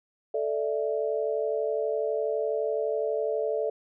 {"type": "chord", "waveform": "sine", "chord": "A suspended fourth", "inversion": "none", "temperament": "equal", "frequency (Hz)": [440, 587.3, 659.3], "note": ["A4", "D5", "E5"], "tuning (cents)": [0, 0, 0], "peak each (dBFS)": [-28, -30, -32], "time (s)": [0.34, 3.7], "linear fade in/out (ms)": 5, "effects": []}